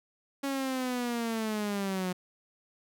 sawtooth linear sweep, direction down, 278.1 to 179.8 Hz, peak -26 dBFS, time 0.43-2.13 s, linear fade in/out 10 ms, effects none

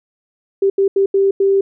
sine tone bursts at uneven times, 392 Hz, G4, in tune, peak -10 dBFS, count 5, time 0.62-0.7 / 0.78-0.88 / 0.96-1.06 / 1.14-1.31 / 1.4-1.61 s, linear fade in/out 5 ms, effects none

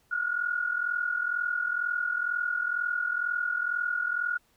sine tone pair together, 1406.9 / 1449 Hz, F6 / F#6, +12 / -37 cents, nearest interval minor second, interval 51 cents, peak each -31 / -28 dBFS, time 0.11-4.38 s, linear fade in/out 10 ms, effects pink hiss -67 dBFS RMS until 4.56 s

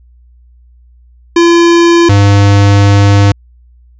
square tone pair in turn, 340.5 / 100.65 Hz, F4 / G2, -44 / +46 cents, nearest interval octave + major sixth, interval 2110 cents, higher first, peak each -4 dBFS, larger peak neither, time 1.36-2.09 / 2.09-3.32 s, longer second, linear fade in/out 5 ms, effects added 60 Hz sine -39 dBFS peak until 3.99 s + resampled to 16000 Hz

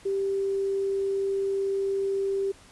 sine tone with quantisation, 392 Hz, G4, in tune, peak -24 dBFS, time 0.05-2.52 s, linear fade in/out 10 ms, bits 9, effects pink hiss -53 dBFS RMS until 2.71 s + resampled to 24000 Hz

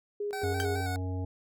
sine tone with tremolo, 411.3 Hz, G#4, 17 cents flat, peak -30 dBFS, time 0.2-0.81 s, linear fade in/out 5 ms, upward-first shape square, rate 4.6 Hz, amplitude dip 50%
25% pulse tone with vibrato, 750 Hz, F#5, 23 cents sharp, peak -31 dBFS, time 0.33-0.96 s, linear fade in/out 0 ms, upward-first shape square, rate 4.7 Hz, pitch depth 39 cents each way
harmonic tone, 92.2 Hz, F#2, 6 cents flat, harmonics 1 / 3 / 5 / 7 / 9, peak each -31 / -39 / -44 / -48 / -48 dBFS, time 0.43-1.25 s, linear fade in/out 5 ms
sawtooth tone with exponential decay, 1568 Hz, G6, in tune, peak -24 dBFS, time 0.6-0.68 s, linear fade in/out 0 ms, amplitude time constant 17 ms
effects none

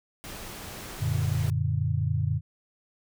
pink noise, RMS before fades -40 dBFS, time 0.24-1.5 s, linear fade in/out 0 ms
sine chord, Gb augmented, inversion none, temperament equal, 92.5 / 116.54 / 146.83 Hz, Gb2 / Bb2 / D3, 0 / 0 / 0 cents, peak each -28 dBFS, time 0.99-2.41 s, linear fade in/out 50 ms
effects none

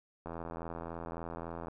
click train, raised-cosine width 1 ms, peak -27 dBFS, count 120, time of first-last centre 0.26-1.683 s, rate 83.6 Hz, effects none

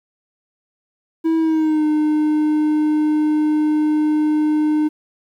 triangle tone with pitch glide, 324.5 to 304.5 Hz, E4 to D#4, -27 to -37 cents, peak -12 dBFS, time 1.24-4.89 s, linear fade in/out 20 ms, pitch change -110 cents, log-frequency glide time 1.37-1.85 s, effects 9-bit

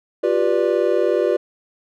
triangle chord, G dominant seventh, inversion third, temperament just, 352.8 / 392 / 490 / 588 Hz, F4 / G4 / B4 / D5, +18 / 0 / -14 / +2 cents, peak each -19 dBFS, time 0.23-1.37 s, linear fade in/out 10 ms, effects none

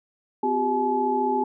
sine tone cluster, 254.6 / 364.4 / 398.8 / 856 Hz, C4 / F#4 / G4 / A5, -47 / -26 / +30 / -48 cents, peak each -28 / -31 / -26 / -23 dBFS, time 0.43-1.44 s, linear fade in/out 5 ms, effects none

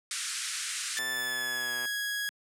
white band-pass noise, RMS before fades -35 dBFS, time 0.11-0.99 s, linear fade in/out 2 ms, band 1300 to 9700 Hz, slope 48 dB/octave
sawtooth tone with pitch glide, 1760 to 1661.2 Hz, A6 to G#6, 0 to 0 cents, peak -27 dBFS, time 0.97-2.29 s, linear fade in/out 0 ms, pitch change -100 cents, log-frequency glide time 1.08-1.78 s
click train, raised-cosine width 0.5 ms, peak -27 dBFS, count 109, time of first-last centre 0.99-1.854 s, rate 125 Hz
effects high-pass 200 Hz 12 dB/octave

